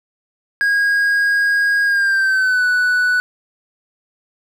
triangle tone with pitch glide, 1637 to 1483.9 Hz, G#6 to F#6, -25 to +5 cents, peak -11 dBFS, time 0.61-3.2 s, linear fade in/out 0 ms, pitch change -170 cents, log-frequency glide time 1.85-2.65 s, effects none

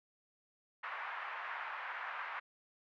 pink band-pass noise, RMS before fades -43 dBFS, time 0.83-2.4 s, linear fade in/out 10 ms, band 900 to 2100 Hz, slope 24 dB/octave, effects none

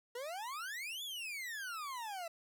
40% pulse exponential two-way sweep, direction up then down, 466.2 to 3520 to 653 Hz, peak -40 dBFS, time 0.15-2.28 s, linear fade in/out 5 ms, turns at 1.03 s, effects none

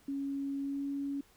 sine tone with pitch glide, 277.2 to 279.9 Hz, C#4 to C#4, 0 to +17 cents, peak -33 dBFS, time 0.08-1.21 s, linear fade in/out 5 ms, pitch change +17 cents, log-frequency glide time 0.62-0.83 s, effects pink hiss -64 dBFS RMS until 1.36 s

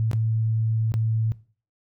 sine tone with dropouts, 111.4 Hz, A2, 22 cents sharp, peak -20 dBFS, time 0-1.32 s, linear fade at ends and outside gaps 0 ms, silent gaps 0.114-0.132 / 0.92-0.94 s, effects noise-tail reverb RT60 0.4 s tail -19 dB re dry

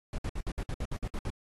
brown noise bursts, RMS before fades -33 dBFS, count 11, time 0.13-1.302 s, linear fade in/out 2 ms, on 52 ms, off 60 ms, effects AAC 32 kbps

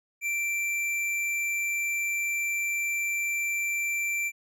sine tone with hard clipping, 2349 Hz, D7, in tune, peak -28 dBFS, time 0.21-4.32 s, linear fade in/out 50 ms, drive 11 dB, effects none

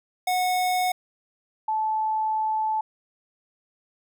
square / sine tone pair in turn, 732 / 870.5 Hz, F#5 / A5, -19 / -19 cents, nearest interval minor third, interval 300 cents, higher second, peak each -22 dBFS, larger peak neither, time 0.27-0.92 / 1.68-2.81 s, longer second, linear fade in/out 5 ms, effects none

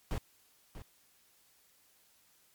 brown noise with echo, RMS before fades -34 dBFS, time 0.11-0.18 s, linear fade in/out 0 ms, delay 640 ms, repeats 1, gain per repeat -12 dB, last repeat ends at 0.82 s, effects white hiss -67 dBFS RMS until 2.54 s + MP3 96 kbps

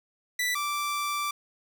sawtooth tone pair in turn, 1975.5 / 1170.2 Hz, B6 / D6, 0 / -7 cents, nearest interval major sixth, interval 907 cents, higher first, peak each -22 / -24 dBFS, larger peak first, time 0.39-0.55 / 0.55-1.31 s, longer second, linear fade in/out 5 ms, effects 9-bit

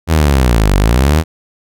sawtooth linear two-way sweep, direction down then up, 83.4 to 46.25 to 83.4 Hz, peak -4 dBFS, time 0.07-1.24 s, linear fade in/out 50 ms, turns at 0.75 s, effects none

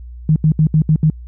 sine tone bursts at uneven times, 155.56 Hz, D#3, in tune, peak -8 dBFS, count 6, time 0.29-0.36 / 0.44-0.52 / 0.59-0.67 / 0.74-0.82 / 0.89-0.96 / 1.03-1.1 s, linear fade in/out 2 ms, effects added 60 Hz sine -30 dBFS peak until 1.27 s

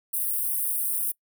white high-pass noise, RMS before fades -27 dBFS, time 0.13-1.12 s, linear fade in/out 10 ms, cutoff 8800 Hz, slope 96 dB/octave, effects noise-tail reverb RT60 0.1 s tail -24 dB re dry

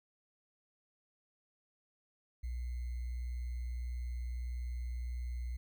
sine tone with sample-and-hold, 60.8 Hz, B1, 26 cents flat, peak -36 dBFS, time 2.43-5.57 s, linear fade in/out 10 ms, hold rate 2100 Hz, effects none

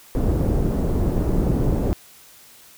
pink low-pass noise, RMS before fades -20 dBFS, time 0.15-1.93 s, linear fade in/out 0 ms, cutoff 400 Hz, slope 12 dB/octave, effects white hiss -48 dBFS RMS until 2.77 s

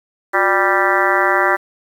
harmonic tone with a mistuned harmonic, 196 Hz, G3, in tune, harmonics 2 / 3 / 4 / 5 / 6 / 7 / 8 / 9 / 10, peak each -21 / -21 / -21 / -21 / -21 / -21 / -21 / -21 / -21 dBFS, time 0.33-1.57 s, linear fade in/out 20 ms, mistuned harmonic 2, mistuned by -140 cents, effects 7-bit

